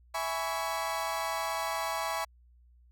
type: chord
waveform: 35% pulse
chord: C# minor seventh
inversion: first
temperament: equal with one note detuned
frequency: 659.3 / 830.6 / 987.8 / 1124.2 Hz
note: E5 / G#5 / B5 / C#6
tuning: 0 / 0 / 0 / +24 cents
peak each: -35 / -35 / -35 / -35 dBFS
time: 0.14-2.25 s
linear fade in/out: 10 ms
effects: added 60 Hz sine -57 dBFS peak until 2.91 s